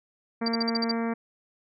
harmonic tone, 229.9 Hz, A#3, 24 cents flat, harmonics 1 / 2 / 3 / 4 / 5 / 6 / 7 / 8 / 9 / 10, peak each -27 / -33 / -37 / -39 / -41 / -43 / -44 / -45 / -46 / -47 dBFS, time 0.41-1.14 s, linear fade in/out 10 ms
sine tone bursts, 4683 Hz, D8, 6 cents flat, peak -24 dBFS, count 7, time 0.46-0.915 s, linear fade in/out 5 ms, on 23 ms, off 49 ms
effects none

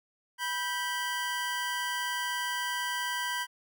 25% pulse tone pair together, 979 / 1568 Hz, B5 / G6, -15 / 0 cents, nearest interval minor sixth, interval 815 cents, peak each -29 / -30 dBFS, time 0.38-3.47 s, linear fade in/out 50 ms, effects none

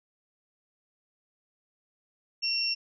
sine tone pair together, 2731 / 5462 Hz, F7 / F8, -39 / -39 cents, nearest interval octave, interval 1200 cents, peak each -32 / -27 dBFS, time 2.42-2.75 s, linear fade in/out 20 ms, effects none

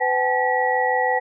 sine tone cluster, 504 / 768 / 854 / 1930 Hz, B4 / G5 / G#5 / B6, +35 / -36 / +48 / -40 cents, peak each -23 dBFS, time 0-1.2 s, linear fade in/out 20 ms, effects none

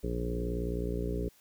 harmonic tone with a mistuned harmonic, 59.3 Hz, A#1, 30 cents sharp, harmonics 1 / 2 / 3 / 4 / 5 / 6 / 7 / 8 / 9, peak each -34 / -41 / -38 / -46 / -40 / -45 / -37 / -45 / -45 dBFS, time 0.03-1.29 s, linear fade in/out 10 ms, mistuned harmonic 2, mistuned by +17 cents, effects white hiss -63 dBFS RMS until 1.4 s

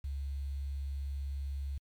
sine tone with quantisation, 69.3 Hz, C#2, in tune, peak -34 dBFS, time 0.04-1.78 s, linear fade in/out 5 ms, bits 10, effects MP3 96 kbps

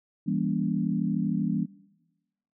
sine chord, E diminished seventh, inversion none, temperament just, 164.81 / 197.78 / 237.3 / 284.8 Hz, E3 / G3 / Bb3 / Db4, 0 / +16 / +31 / +47 cents, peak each -30 / -28 / -30 / -32 dBFS, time 0.26-1.66 s, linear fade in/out 20 ms, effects noise-tail reverb RT60 1.0 s tail -20 dB re dry

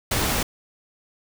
pink noise, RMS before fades -23 dBFS, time 0.11-0.43 s, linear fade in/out 5 ms, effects none

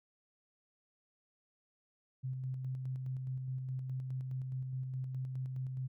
sine tone with tremolo, 130 Hz, C3, 11 cents flat, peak -35 dBFS, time 2.23-5.88 s, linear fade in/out 20 ms, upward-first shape square, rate 4.8 Hz, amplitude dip 30%, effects none

